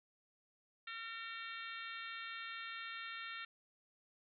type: harmonic tone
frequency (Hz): 455.5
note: A#4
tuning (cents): -40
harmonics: 3 / 4 / 5 / 6 / 7 / 8 / 9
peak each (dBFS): -49 / -49 / -52 / -53 / -56 / -53 / -59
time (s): 0.87-3.45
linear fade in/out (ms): 5
effects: none